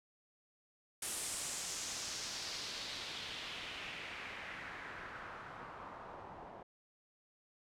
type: noise with low-pass filter sweep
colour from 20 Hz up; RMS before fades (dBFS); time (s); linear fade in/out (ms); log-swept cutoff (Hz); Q
white; -45; 1.02-6.63; 5; 9800 to 770; 2.1
effects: none